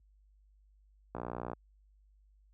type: click train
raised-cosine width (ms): 1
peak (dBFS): -24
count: 24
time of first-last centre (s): 1.15-1.533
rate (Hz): 60.1
effects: added 50 Hz sine -57 dBFS peak until 2.53 s + high-pass 60 Hz 12 dB/octave